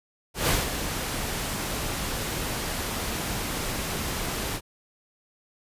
pink noise with ADSR envelope, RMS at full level -22 dBFS, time 0.34-4.61 s, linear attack 150 ms, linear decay 180 ms, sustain -8 dB, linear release 60 ms, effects resampled to 32000 Hz

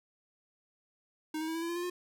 square tone with pitch steps, 311.1 / 317.3 / 323.6 / 330 / 336.5 / 343.2 / 350 / 356.9 Hz, D#4 / D#4 / E4 / E4 / E4 / F4 / F4 / F4, 0 / +34 / -32 / +2 / +36 / -30 / +4 / +38 cents, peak -34 dBFS, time 1.34-1.9 s, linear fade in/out 5 ms, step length 70 ms, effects none

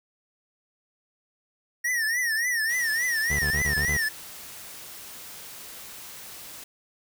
square tone with vibrato, 1864.7 Hz, A#6, in tune, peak -24 dBFS, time 1.84-4.09 s, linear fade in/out 10 ms, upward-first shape triangle, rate 3.5 Hz, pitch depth 150 cents each way
white noise, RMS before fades -42 dBFS, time 2.69-6.64 s, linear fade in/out 5 ms
25% pulse tone bursts, 73 Hz, D2, 10 cents flat, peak -24 dBFS, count 6, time 3.3-3.97 s, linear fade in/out 5 ms, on 90 ms, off 26 ms
effects none

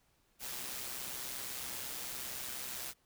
white noise with amplitude modulation, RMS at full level -40 dBFS, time 0.39-2.94 s, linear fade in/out 50 ms, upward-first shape sine, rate 128 Hz, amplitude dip 45%, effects pink hiss -73 dBFS RMS until 3.05 s

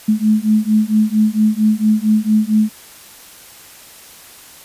sine beating tone pair, 213 / 217.4 Hz, G#3 / A3, +44 / -21 cents, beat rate 4.4 Hz, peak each -14 dBFS, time 0.08-2.7 s, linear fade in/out 10 ms, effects white hiss -40 dBFS RMS until 4.64 s + resampled to 32000 Hz

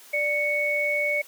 sine tone pair together, 590 / 2219 Hz, D5 / C#7, +8 / +1 cents, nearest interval octave + major seventh, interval 2293 cents, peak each -27 / -23 dBFS, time 0.13-1.22 s, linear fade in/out 10 ms, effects white hiss -49 dBFS RMS until 1.27 s + high-pass 300 Hz 12 dB/octave

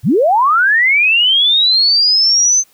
sine linear sweep, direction up, 87.4 to 6250 Hz, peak -8 dBFS, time 0.03-2.64 s, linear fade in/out 50 ms, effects white hiss -52 dBFS RMS until 2.73 s

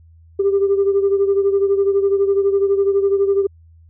sine beating tone pair, 394.2 / 406.2 Hz, G4 / G#4, +10 / -38 cents, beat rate 12 Hz, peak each -13 / -19 dBFS, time 0.39-3.47 s, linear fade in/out 10 ms, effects tanh soft clip ceiling -8 dBFS + added 82 Hz sine -44 dBFS peak until 3.89 s

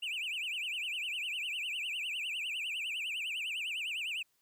triangle tone with vibrato, 2673 Hz, E7, 23 cents sharp, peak -33 dBFS, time 0.02-4.23 s, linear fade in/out 10 ms, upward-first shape triangle, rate 9.9 Hz, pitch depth 260 cents each way, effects white hiss -75 dBFS RMS until 4.41 s

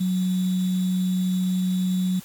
sine tone with sample-and-hold, 184.3 Hz, F#3, 7 cents flat, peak -20 dBFS, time 0-2.2 s, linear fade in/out 10 ms, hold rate 3675 Hz, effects white hiss -46 dBFS RMS until 2.24 s + AAC 64 kbps

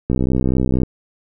click train, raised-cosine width 3 ms, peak -5 dBFS, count 48, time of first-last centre 0.1-0.833 s, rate 64.1 Hz, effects none

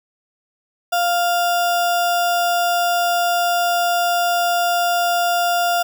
sine tone with sample-and-hold, 698.5 Hz, F5, in tune, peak -15 dBFS, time 0.92-5.83 s, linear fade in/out 10 ms, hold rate 2100 Hz, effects none

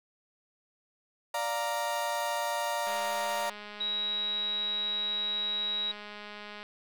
35% pulse chord, Bb major, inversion first, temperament equal, 587.3 / 698.5 / 932.3 Hz, D5 / F5 / Bb5, 0 / 0 / 0 cents, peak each -33 / -34 / -31 dBFS, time 1.34-3.5 s, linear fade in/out 5 ms
click train, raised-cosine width 0.3 ms, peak -28 dBFS, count 783, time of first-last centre 2.87-6.63 s, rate 208 Hz
sine tone, 3848 Hz, B7, 46 cents flat, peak -29 dBFS, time 3.8-5.92 s, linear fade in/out 10 ms
effects none

